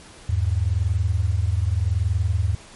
sine tone pair together, 80.87 / 101.7 Hz, E2 / G#2, -33 / -36 cents, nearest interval major third, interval 397 cents, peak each -21 / -21 dBFS, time 0.29-2.55 s, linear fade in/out 5 ms, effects pink hiss -45 dBFS RMS until 2.75 s + MP3 48 kbps

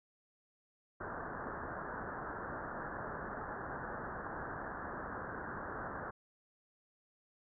white low-pass noise, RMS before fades -43 dBFS, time 1-6.11 s, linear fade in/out 10 ms, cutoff 1700 Hz, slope 96 dB/octave, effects none

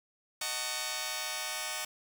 5% pulse chord, D# half-diminished seventh, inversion none, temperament just, 622.3 / 746.7 / 896 / 1120.1 Hz, D#5 / F#5 / A5 / C#6, 0 / +16 / +31 / +18 cents, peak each -28 / -28 / -28 / -29 dBFS, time 0.41-1.85 s, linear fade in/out 5 ms, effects 8-bit

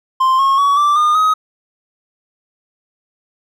triangle tone with pitch steps, 1046.5 / 1086.5 / 1128.1 / 1171.3 / 1216.1 / 1262.6 Hz, C6 / C#6 / C#6 / D6 / D#6 / D#6, 0 / -35 / +30 / -5 / -40 / +25 cents, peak -8 dBFS, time 0.2-1.34 s, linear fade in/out 10 ms, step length 190 ms, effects none

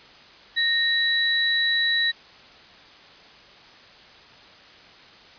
sine tone pair together, 1852 / 3924 Hz, A#6 / B7, -12 / -12 cents, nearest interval octave + minor second, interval 1300 cents, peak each -22 dBFS, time 0.56-2.12 s, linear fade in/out 20 ms, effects white hiss -48 dBFS RMS until 5.38 s + resampled to 11025 Hz

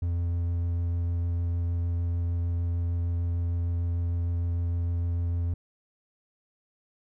triangle tone with vibrato, 85.9 Hz, F2, 28 cents flat, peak -23 dBFS, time 0.02-5.54 s, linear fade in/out 5 ms, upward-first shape sine, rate 6.6 Hz, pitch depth 9 cents each way, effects none

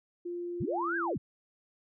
sine tone with pitch glide, 349.2 to 339.3 Hz, F4 to F4, 0 to -50 cents, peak -34 dBFS, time 0.25-1.14 s, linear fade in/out 10 ms, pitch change -50 cents, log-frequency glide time 0.74-0.89 s
sine linear two-way sweep, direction up then down, 65.41 to 1654 to 65.41 Hz, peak -30 dBFS, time 0.6-1.18 s, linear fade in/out 10 ms, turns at 0.97 s
effects none

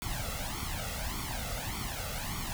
pink noise with flanger, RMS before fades -36 dBFS, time 0.02-2.53 s, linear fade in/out 0 ms, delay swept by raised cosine 0.89 to 1.52 ms, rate 1.7 Hz, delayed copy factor +0.8, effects none

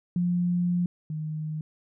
sine tone pair in turn, 176.3 / 154.89 Hz, F3 / D#3, +17 / -8 cents, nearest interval major second, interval 225 cents, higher first, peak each -22 / -29 dBFS, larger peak first, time 0.16-0.86 / 1.1-1.61 s, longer first, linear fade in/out 2 ms, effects none

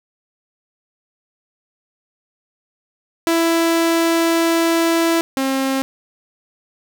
sawtooth tone pair in turn, 332.1 / 267.7 Hz, E4 / C4, +13 / +40 cents, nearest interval major third, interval 373 cents, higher first, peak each -10 / -13 dBFS, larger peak first, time 3.27-5.21 / 5.37-5.82 s, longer first, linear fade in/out 0 ms, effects none

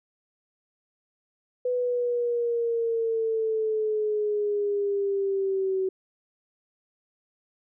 sine exponential sweep, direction down, 498.4 to 376.9 Hz, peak -23 dBFS, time 1.65-5.89 s, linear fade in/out 5 ms, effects none

